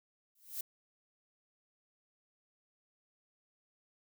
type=noise with exponential growth; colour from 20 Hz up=violet; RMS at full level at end=-35 dBFS; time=0.35-0.61 s; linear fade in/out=5 ms; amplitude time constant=56 ms; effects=none

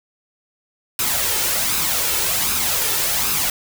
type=noise with flanger; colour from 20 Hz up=white; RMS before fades=-20 dBFS; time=0.99-3.5 s; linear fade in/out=2 ms; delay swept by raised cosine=0.77 to 2.27 ms; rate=1.3 Hz; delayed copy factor=+0.5; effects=none

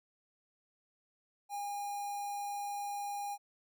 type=tone with notch filter; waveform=square; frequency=813 Hz; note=G#5; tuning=37 cents flat; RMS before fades=-39 dBFS; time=1.49-3.38 s; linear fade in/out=50 ms; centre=3000 Hz; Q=0.86; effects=none

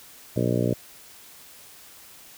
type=harmonic tone; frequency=60.1 Hz; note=B1; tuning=46 cents flat; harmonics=2 / 3 / 4 / 5 / 6 / 7 / 8 / 9 / 10; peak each=-26 / -28 / -29 / -30 / -31 / -31 / -32 / -33 / -33 dBFS; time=0.36-0.74 s; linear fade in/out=5 ms; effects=white hiss -48 dBFS RMS until 2.37 s

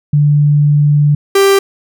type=tone pair in turn; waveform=sine / 45% pulse; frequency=146.83 / 393.2 Hz; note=D3 / G4; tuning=0 / +5 cents; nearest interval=octave + perfect fourth; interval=1705 cents; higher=second; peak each=-6 dBFS; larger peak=neither; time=0.13-1.15 / 1.35-1.59 s; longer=first; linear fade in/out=5 ms; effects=none

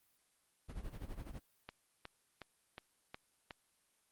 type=noise with tremolo; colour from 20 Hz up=brown; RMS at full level=-43 dBFS; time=0.68-1.4 s; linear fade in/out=20 ms; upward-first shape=sine; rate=12 Hz; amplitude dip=75%
type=click train; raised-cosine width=0.3 ms; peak=-30 dBFS; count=6; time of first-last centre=1.69-3.508 s; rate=2.75 Hz
effects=white hiss -75 dBFS RMS until 4.11 s + Opus 32 kbps

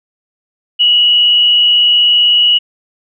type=tone with frequency modulation; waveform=sine; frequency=2919 Hz; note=F#7; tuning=24 cents flat; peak=-6 dBFS; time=0.79-2.59 s; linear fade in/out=20 ms; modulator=120 Hz; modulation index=0.37; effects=none

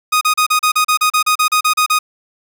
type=tone bursts; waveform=sawtooth; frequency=1244 Hz; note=D#6; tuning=1 cent flat; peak=-7 dBFS; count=15; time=0.12-1.99 s; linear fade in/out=10 ms; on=92 ms; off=35 ms; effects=none

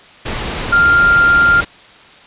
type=tone in noise; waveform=sine; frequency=1396.9 Hz; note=F6; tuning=in tune; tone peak=-7 dBFS; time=0.72-1.61 s; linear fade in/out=10 ms; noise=pink; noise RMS=-21 dBFS; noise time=0.25-1.65 s; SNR=+11 dB; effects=white hiss -41 dBFS RMS until 2.26 s + resampled to 8000 Hz

